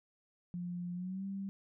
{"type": "tone with pitch glide", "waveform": "sine", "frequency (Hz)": [176.3, 195.62], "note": ["F3", "G3"], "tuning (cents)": [17, -3], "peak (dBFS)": -37, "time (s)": [0.54, 1.49], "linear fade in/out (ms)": 0, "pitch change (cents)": 180, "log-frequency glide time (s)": [0.94, 1.25], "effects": []}